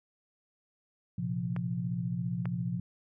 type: chord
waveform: sine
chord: Bb suspended second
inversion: none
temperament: equal with one note detuned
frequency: 116.54 / 131.27 / 174.61 Hz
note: Bb2 / C3 / F3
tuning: 0 / +6 / 0 cents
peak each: -36 / -36 / -33 dBFS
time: 1.18-2.8 s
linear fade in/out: 5 ms
type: clicks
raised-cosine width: 0.5 ms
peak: -25 dBFS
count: 2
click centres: 1.564 / 2.456 s
effects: none